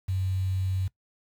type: tone with quantisation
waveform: sine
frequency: 94.1 Hz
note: F#2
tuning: 30 cents sharp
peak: -25 dBFS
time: 0.08-0.88 s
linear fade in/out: 10 ms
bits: 8
effects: noise-tail reverb RT60 0.1 s tail -19 dB re dry